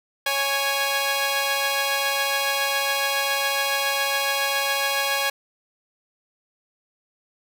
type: tone pair together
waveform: 10% pulse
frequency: 554.4 / 828 Hz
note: C#5 / G#5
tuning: 0 / -5 cents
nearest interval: perfect fifth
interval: 695 cents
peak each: -16 dBFS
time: 0.26-5.3 s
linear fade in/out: 5 ms
effects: none